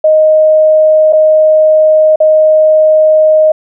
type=tone with dropouts; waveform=sine; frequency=622.3 Hz; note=D#5; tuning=in tune; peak=-3 dBFS; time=0.04-3.52 s; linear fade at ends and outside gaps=5 ms; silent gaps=1.126-1.131 / 2.159-2.202 s; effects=none